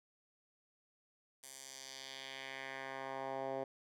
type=tone with band-pass filter sweep; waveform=10% pulse; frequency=134.1 Hz; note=C3; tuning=43 cents sharp; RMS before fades=-45 dBFS; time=1.43-3.64 s; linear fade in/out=5 ms; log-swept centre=9300 to 560 Hz; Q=1.5; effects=none